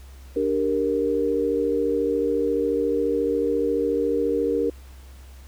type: chord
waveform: sine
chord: G minor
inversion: second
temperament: equal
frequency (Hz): 293.7 / 392 / 466.2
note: D4 / G4 / Bb4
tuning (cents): 0 / 0 / 0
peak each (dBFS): -26 / -26 / -22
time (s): 0.36-4.7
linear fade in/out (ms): 5
effects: added 66 Hz sine -41 dBFS peak until 5.47 s + pink hiss -53 dBFS RMS until 5.47 s